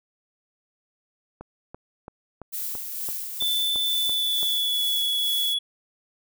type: click train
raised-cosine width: 1 ms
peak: -24 dBFS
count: 10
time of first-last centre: 1.41-4.43 s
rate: 2.98 Hz
type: noise with tremolo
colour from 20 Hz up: violet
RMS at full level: -30 dBFS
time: 2.52-5.55 s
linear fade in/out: 20 ms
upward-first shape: sine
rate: 2.2 Hz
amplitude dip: 40%
type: tone with pitch glide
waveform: triangle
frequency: 3520 to 3382 Hz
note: A7 to G#7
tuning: 0 to +31 cents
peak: -21 dBFS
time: 3.4-5.59 s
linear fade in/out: 10 ms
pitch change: -69 cents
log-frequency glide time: 3.87-5.01 s
effects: none